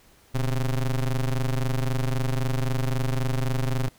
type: ring-modulated tone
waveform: square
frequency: 66.5 Hz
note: C2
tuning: 29 cents sharp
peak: -20 dBFS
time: 0.34-3.89 s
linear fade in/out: 10 ms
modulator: 54.6 Hz
effects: pink hiss -57 dBFS RMS until 3.98 s